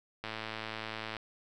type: click train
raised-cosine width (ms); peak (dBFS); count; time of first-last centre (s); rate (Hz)
0.3; -22; 103; 0.24-1.167; 110
effects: none